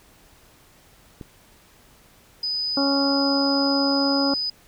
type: click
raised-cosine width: 3 ms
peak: -23 dBFS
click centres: 1.212 s
type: tone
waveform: sine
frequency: 4988 Hz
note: D#8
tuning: 3 cents sharp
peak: -23 dBFS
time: 2.43-4.5 s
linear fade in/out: 5 ms
type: harmonic tone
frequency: 277.2 Hz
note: C#4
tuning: in tune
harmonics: 1 / 2 / 3 / 4 / 5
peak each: -21 / -26 / -30 / -33 / -33 dBFS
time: 2.77-4.34 s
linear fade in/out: 2 ms
effects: pink hiss -54 dBFS RMS until 4.67 s